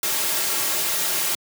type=noise with comb filter; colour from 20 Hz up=white; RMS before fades=-23 dBFS; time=0.03-1.35 s; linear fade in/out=2 ms; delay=4 ms; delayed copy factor=-0.65; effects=high-pass 200 Hz 12 dB/octave